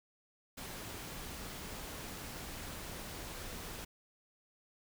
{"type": "noise", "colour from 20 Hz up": "pink", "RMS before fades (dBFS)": -45, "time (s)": [0.57, 3.85], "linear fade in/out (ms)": 10, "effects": []}